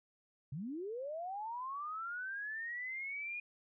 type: linear sweep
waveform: sine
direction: up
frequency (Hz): 123.47 to 2456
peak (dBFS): -39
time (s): 0.52-3.4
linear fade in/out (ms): 5
effects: none